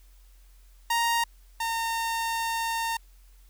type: tone pair in turn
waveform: sawtooth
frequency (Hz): 932.3 / 914.2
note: A#5 / A#5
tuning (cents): 0 / -34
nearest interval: unison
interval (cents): 34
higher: first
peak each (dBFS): -19 / -23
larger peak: first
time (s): 0.9-1.24 / 1.6-2.97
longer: second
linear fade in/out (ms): 5
effects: added 44 Hz sine -51 dBFS peak until 3.49 s + white hiss -64 dBFS RMS until 3.49 s